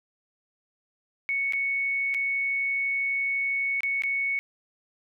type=tone with dropouts; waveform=sine; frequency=2217 Hz; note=C#7; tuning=in tune; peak=-24 dBFS; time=1.29-4.39 s; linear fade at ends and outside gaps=0 ms; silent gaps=1.524-1.534 / 2.141-2.146 / 3.806-3.833 / 4.021-4.036 s; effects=none